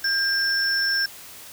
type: tone pair together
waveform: sine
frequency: 1600 / 5382 Hz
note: G6 / E8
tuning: +35 / +35 cents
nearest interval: octave + major sixth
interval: 2100 cents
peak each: -22 / -23 dBFS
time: 0.04-1.06 s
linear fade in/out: 5 ms
effects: white hiss -42 dBFS RMS until 1.52 s